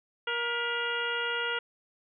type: harmonic tone with a mistuned harmonic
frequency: 472.5 Hz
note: A#4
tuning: 23 cents sharp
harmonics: 1 / 2 / 3 / 4 / 5 / 6 / 7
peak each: -36 / -38 / -32 / -38 / -43 / -35 / -41 dBFS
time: 0.27-1.59 s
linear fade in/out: 5 ms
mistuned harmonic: 4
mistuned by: +69 cents
effects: none